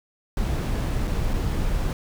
brown noise with dropouts, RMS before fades -24 dBFS, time 0.37-1.93 s, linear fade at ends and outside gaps 1 ms, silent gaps 1.073-1.077 / 1.335-1.339 s, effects none

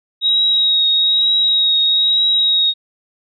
sine tone with vibrato, 3798 Hz, A#7, 32 cents sharp, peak -11 dBFS, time 0.21-2.74 s, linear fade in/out 50 ms, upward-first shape triangle, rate 1.1 Hz, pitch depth 24 cents each way, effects none

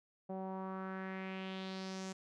sawtooth tone with low-pass filter sweep, 189.5 Hz, F#3, 42 cents sharp, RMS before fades -43 dBFS, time 0.29-2.13 s, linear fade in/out 10 ms, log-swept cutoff 670 to 7100 Hz, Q 2.8, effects none

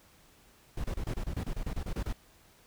brown noise bursts, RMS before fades -33 dBFS, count 14, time 0.77-2.129 s, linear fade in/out 5 ms, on 72 ms, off 27 ms, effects pink hiss -61 dBFS RMS until 2.66 s

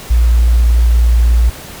sine tone, 58.27 Hz, A#1, in tune, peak -6 dBFS, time 0.1-1.5 s, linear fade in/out 10 ms, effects pink hiss -31 dBFS RMS until 1.8 s

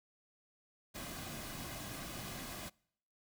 pink noise with comb filter, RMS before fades -45 dBFS, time 0.94-2.7 s, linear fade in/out 20 ms, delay 2.2 ms, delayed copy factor -0.5, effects noise-tail reverb RT60 0.7 s tail -26 dB re dry

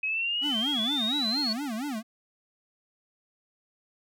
sine exponential sweep, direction up, 2532 to 4442 Hz, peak -26 dBFS, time 0.03-1.53 s, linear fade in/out 5 ms
square tone with vibrato, 252.2 Hz, B3, 36 cents sharp, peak -31 dBFS, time 0.41-2.03 s, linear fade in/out 50 ms, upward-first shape sine, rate 4.3 Hz, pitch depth 280 cents each way
effects none

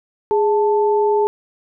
sine tone pair together, 415.3 / 880 Hz, G#4 / A5, 0 / 0 cents, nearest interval octave + minor second, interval 1300 cents, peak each -14 / -19 dBFS, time 0.31-1.27 s, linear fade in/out 0 ms, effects none

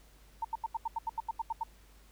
sine tone bursts, 908 Hz, A#5, 46 cents flat, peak -30 dBFS, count 12, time 0.42-1.635 s, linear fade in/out 5 ms, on 27 ms, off 81 ms, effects added 50 Hz sine -57 dBFS peak until 2.11 s + pink hiss -63 dBFS RMS until 2.11 s

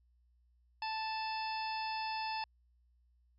harmonic tone with a mistuned harmonic, 880 Hz, A5, in tune, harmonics 1 / 2 / 3 / 4 / 5 / 6, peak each -37 / -48 / -44 / -52 / -48 / -46 dBFS, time 0.82-2.44 s, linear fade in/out 2 ms, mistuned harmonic 6, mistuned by -60 cents, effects added 60 Hz sine -67 dBFS peak until 3.38 s

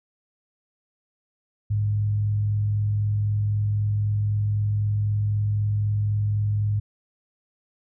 sine tone with frequency modulation, 104 Hz, G#2, 3 cents sharp, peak -20 dBFS, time 1.7-6.8 s, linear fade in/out 10 ms, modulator 43.9 Hz, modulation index 0.23, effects none

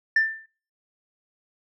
sine tone with exponential decay, 1780 Hz, A6, 20 cents sharp, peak -12 dBFS, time 0.16-0.46 s, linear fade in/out 5 ms, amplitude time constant 64 ms, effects noise-tail reverb RT60 0.4 s tail -22 dB re dry + tanh soft clip ceiling -14 dBFS

